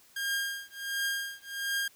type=tone with tremolo; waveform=sawtooth; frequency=1613 Hz; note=G6; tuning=49 cents sharp; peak=-24 dBFS; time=0.16-1.88 s; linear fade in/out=5 ms; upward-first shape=triangle; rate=1.4 Hz; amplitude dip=100%; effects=white hiss -60 dBFS RMS until 1.95 s